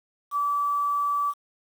sine tone with quantisation, 1154 Hz, D6, 31 cents flat, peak -22 dBFS, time 0.31-1.34 s, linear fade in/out 50 ms, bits 8, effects none

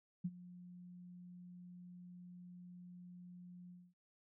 sine tone with ADSR envelope, 178.2 Hz, F3, 35 cents sharp, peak -34 dBFS, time 0.24-3.94 s, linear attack 12 ms, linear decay 45 ms, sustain -18 dB, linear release 240 ms, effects none

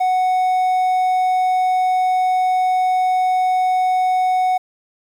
triangle tone, 740 Hz, F#5, in tune, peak -12 dBFS, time 0-4.58 s, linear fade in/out 10 ms, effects 8-bit

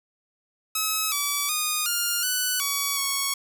5% pulse tone with pitch steps, 1285 / 1148 / 1231 / 1409 / 1491 / 1130 / 1109 Hz, E6 / D6 / D#6 / F6 / F#6 / C#6 / C#6, -45 / -40 / -19 / +15 / +13 / +33 / 0 cents, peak -12 dBFS, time 0.75-3.34 s, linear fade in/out 5 ms, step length 370 ms, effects none

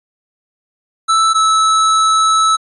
square tone pair in turn, 1318.5 / 1304.9 Hz, E6 / E6, 0 / -18 cents, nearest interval unison, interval 18 cents, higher first, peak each -10 dBFS, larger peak neither, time 1.08-1.34 / 1.34-2.57 s, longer second, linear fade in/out 20 ms, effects resampled to 24000 Hz

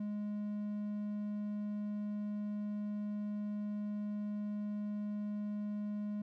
triangle tone, 208 Hz, G#3, 3 cents sharp, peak -34 dBFS, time 0-6.22 s, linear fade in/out 5 ms, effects none

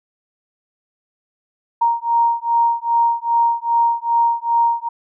sine beating tone pair, 932.3 / 934.8 Hz, A#5 / A#5, 0 / +5 cents, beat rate 2.5 Hz, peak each -17 dBFS, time 1.81-4.89 s, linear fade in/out 10 ms, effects none

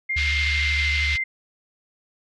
sine tone with pitch glide, 2114 to 2086 Hz, C7 to C7, +17 to -6 cents, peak -22 dBFS, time 0.09-1.24 s, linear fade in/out 10 ms, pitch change -23 cents, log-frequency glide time 0.2-0.91 s
sine tone with vibrato, 73.42 Hz, D2, in tune, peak -24 dBFS, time 0.16-1.16 s, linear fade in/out 5 ms, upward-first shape square, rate 13 Hz, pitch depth 42 cents each way
pink band-pass noise, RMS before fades -29 dBFS, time 0.16-1.18 s, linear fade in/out 20 ms, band 2000 to 4300 Hz, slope 24 dB/octave
effects none

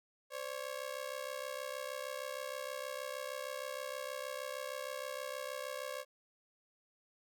sawtooth ring-modulated tone, 550 Hz, C#5, 14 cents flat, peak -33 dBFS, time 0.3-6.05 s, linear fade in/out 50 ms, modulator 33.2 Hz, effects none

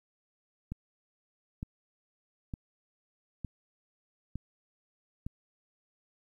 click train, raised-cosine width 5 ms, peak -24 dBFS, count 6, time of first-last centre 0.72-5.265 s, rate 1.1 Hz, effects 11-bit

